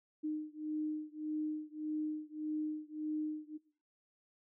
sine beating tone pair, 305.9 / 307.6 Hz, D#4 / D#4, -29 / -20 cents, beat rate 1.7 Hz, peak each -39 / -40 dBFS, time 0.23-3.58 s, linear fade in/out 20 ms, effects noise-tail reverb RT60 0.5 s tail -21 dB re dry

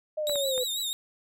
sine linear sweep, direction down, 622.3 to 493.9 Hz, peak -27 dBFS, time 0.17-0.64 s, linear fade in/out 10 ms
sawtooth tone with vibrato, 3781 Hz, A#7, 24 cents sharp, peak -26 dBFS, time 0.27-0.93 s, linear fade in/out 0 ms, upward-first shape triangle, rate 6.1 Hz, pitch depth 88 cents each way
clicks, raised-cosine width 0.5 ms, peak -25 dBFS, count 3, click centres 0.296 / 0.357 / 0.579 s
effects none

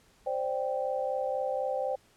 sine chord, C suspended second, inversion none, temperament equal, 523.3 / 587.3 / 784 Hz, C5 / D5 / G5, 0 / 0 / 0 cents, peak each -31 / -34 / -34 dBFS, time 0.26-1.96 s, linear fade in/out 10 ms, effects pink hiss -63 dBFS RMS until 2.16 s + low-pass 11000 Hz 12 dB/octave

